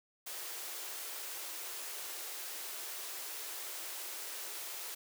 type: high-pass noise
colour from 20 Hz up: white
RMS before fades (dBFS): -43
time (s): 0.26-4.95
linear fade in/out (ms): 10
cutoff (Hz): 320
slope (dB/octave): 96
effects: none